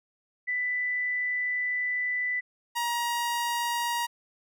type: tone pair in turn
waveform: sine / sawtooth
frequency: 1988 / 947.7 Hz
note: B6 / A#5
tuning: +11 / +28 cents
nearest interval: octave + minor second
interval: 1283 cents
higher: first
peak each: -26 / -23 dBFS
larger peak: second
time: 0.47-2.41 / 2.75-4.07 s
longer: first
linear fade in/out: 20 ms
effects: none